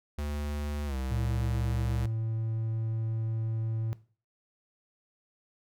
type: tone with pitch glide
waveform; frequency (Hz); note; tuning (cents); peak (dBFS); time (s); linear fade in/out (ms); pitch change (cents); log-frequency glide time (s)
square; 73.42 to 65.41; D2 to C2; 0 to 0; -32; 0.18-2.06; 5; -200; 0.86-0.96
type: tone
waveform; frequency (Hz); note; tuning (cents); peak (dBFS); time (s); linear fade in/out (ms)
triangle; 111.8; A2; +28; -27; 1.11-3.93; 0
effects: noise-tail reverb RT60 0.4 s tail -18 dB re dry